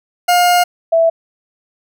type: tone pair in turn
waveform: 40% pulse / sine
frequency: 710 / 659.8 Hz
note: F5 / E5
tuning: +28 / +1 cents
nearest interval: minor second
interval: 127 cents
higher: first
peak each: -8 dBFS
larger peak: neither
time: 0.28-0.64 / 0.92-1.1 s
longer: first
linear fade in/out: 10 ms
effects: none